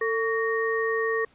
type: tone cluster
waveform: sine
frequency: 448.9 / 1127 / 1856 Hz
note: A4 / C#6 / A#6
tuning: +35 / +28 / -8 cents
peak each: -25 / -31 / -28 dBFS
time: 0.01-1.25 s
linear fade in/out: 5 ms
effects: pink hiss -60 dBFS RMS until 1.34 s + resampled to 8000 Hz